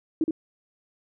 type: tone with echo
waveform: sine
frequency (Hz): 318.9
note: D#4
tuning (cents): +43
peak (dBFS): -19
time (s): 0.21-0.24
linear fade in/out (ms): 2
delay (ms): 69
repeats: 1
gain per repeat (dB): -3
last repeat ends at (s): 0.309
effects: none